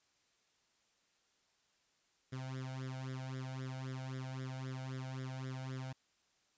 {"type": "tone with flanger", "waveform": "sawtooth", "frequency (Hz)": 130.81, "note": "C3", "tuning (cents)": 0, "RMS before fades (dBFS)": -43, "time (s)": [2.32, 5.93], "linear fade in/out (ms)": 10, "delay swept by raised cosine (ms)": [0.56, 1.38], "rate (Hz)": 3.8, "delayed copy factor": 0.85, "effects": ["white hiss -75 dBFS RMS until 6.57 s", "resampled to 16000 Hz"]}